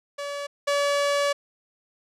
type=tone pair in turn; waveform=sawtooth; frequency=571 / 571 Hz; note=D5 / D5; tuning=-49 / -49 cents; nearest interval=unison; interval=0 cents; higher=neither; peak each=-26 / -17 dBFS; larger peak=second; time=0.18-0.47 / 0.67-1.33 s; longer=second; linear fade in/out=10 ms; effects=low-pass 8000 Hz 12 dB/octave